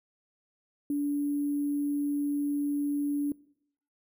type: tone with sample-and-hold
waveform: sine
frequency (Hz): 288.3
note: D4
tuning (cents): -32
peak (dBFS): -26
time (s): 0.9-3.32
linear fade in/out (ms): 2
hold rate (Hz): 11025
effects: noise-tail reverb RT60 0.7 s tail -22 dB re dry